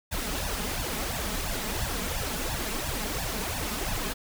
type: noise with flanger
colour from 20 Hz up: pink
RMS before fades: -31 dBFS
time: 0.11-4.14 s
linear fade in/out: 20 ms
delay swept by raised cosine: 1.1 to 4.8 ms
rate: 2.9 Hz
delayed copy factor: +1
effects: none